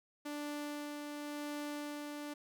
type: tone with tremolo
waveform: sawtooth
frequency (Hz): 293.7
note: D4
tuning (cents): 0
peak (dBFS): -35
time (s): 0.25-2.34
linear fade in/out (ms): 10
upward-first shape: sine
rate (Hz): 0.93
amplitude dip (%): 30
effects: none